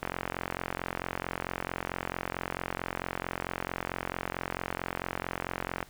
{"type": "click train", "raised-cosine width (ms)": 0.5, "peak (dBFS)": -16, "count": 259, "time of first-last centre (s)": [0.03, 5.828], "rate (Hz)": 44.5, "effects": ["pink hiss -56 dBFS RMS until 5.89 s"]}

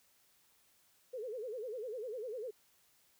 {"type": "tone with vibrato", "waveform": "sine", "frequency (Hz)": 466.2, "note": "A#4", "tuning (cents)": 0, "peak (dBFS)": -39, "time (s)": [1.13, 2.51], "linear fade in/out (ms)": 10, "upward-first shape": "sine", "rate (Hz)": 10, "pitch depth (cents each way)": 200, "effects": ["white hiss -70 dBFS RMS until 3.19 s"]}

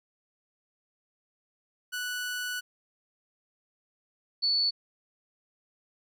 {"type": "tone pair in turn", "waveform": ["sawtooth", "sine"], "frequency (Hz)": [1480, 4452], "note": ["F#6", "C#8"], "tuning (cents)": [0, 7], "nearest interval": "octave + perfect fifth", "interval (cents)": 1907, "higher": "second", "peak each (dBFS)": [-28, -23], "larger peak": "second", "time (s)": [[1.92, 2.61], [4.42, 4.71]], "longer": "first", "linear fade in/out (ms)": 20, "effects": []}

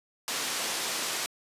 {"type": "band-pass noise", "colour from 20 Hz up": "white", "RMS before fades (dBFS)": -32, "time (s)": [0.28, 1.26], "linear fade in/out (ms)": 0, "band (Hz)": [230, 7400], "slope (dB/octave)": 12, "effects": ["resampled to 32000 Hz"]}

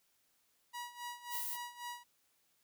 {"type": "tone with tremolo", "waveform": "sawtooth", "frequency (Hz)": 965, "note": "B5", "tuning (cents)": -40, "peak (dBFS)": -37, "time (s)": [0.73, 2.04], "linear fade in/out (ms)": 20, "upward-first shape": "sine", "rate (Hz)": 3.7, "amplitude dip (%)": 80}
{"type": "noise", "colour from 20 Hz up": "violet", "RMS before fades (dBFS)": -40, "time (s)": [1.3, 1.58], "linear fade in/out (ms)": 50}
{"effects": ["white hiss -75 dBFS RMS until 2.63 s"]}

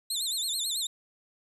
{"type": "tone with vibrato", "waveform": "25% pulse", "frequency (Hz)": 3875, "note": "B7", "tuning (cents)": -34, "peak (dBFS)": -24, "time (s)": [0.1, 0.87], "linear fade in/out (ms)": 5, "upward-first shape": "sine", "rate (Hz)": 9.1, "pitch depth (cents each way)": 180, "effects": []}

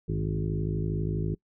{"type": "harmonic tone with a mistuned harmonic", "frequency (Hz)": 52.4, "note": "G#1", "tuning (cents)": 16, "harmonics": [1, 2, 3, 4, 5, 6, 7, 8], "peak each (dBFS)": [-34, -32, -30, -42, -41, -40, -37, -40], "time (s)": [0.08, 1.35], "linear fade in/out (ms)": 10, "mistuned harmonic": 2, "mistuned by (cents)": -86, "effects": ["noise-tail reverb RT60 0.1 s tail -24 dB re dry"]}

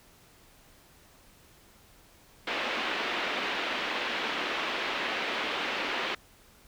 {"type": "band-pass noise", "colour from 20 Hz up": "white", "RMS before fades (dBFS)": -32, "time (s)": [2.47, 6.15], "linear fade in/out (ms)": 5, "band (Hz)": [230, 3200], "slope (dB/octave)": 24, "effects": ["pink hiss -58 dBFS RMS until 6.67 s"]}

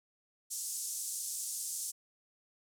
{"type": "band-pass noise", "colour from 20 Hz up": "pink", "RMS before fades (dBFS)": -39, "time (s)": [0.5, 1.92], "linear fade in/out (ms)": 20, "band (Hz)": [6500, 11000], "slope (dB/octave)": 24, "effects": []}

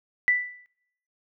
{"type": "tone with exponential decay", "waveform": "sine", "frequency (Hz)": 1978, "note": "B6", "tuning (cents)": 2, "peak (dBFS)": -15, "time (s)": [0.28, 0.66], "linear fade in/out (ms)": 0, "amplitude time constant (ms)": 82, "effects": ["noise-tail reverb RT60 0.8 s tail -25 dB re dry"]}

